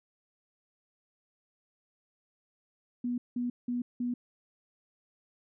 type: tone bursts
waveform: sine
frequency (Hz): 243.9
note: B3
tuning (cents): -21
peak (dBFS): -29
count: 4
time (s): 3.04-4.14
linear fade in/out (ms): 5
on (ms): 140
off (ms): 180
effects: none